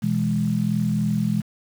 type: chord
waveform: sine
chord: E major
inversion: second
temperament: equal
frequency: 123.47 / 164.81 / 207.7 Hz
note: B2 / E3 / G#3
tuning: 0 / 0 / 0 cents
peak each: -26 / -24 / -22 dBFS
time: 0.02-1.42 s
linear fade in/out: 20 ms
effects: 7-bit